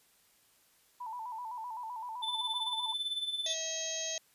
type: tone with vibrato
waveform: sine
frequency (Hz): 934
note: A#5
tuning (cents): +3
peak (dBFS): -38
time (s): 1-2.94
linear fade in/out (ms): 10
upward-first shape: square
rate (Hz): 7.8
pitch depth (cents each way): 88
type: tone with tremolo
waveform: triangle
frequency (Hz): 3520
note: A7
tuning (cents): 0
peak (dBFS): -29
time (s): 2.22-3.55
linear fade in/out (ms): 20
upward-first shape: sine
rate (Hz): 18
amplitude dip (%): 65
type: harmonic tone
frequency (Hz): 645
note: E5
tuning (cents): -38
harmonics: 1 / 3 / 4 / 5 / 6 / 7 / 8 / 9 / 10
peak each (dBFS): -42 / -48 / -48 / -43 / -43 / -49 / -48 / -49 / -37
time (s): 3.46-4.18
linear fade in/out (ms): 2
effects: white hiss -67 dBFS RMS until 4.34 s + resampled to 32000 Hz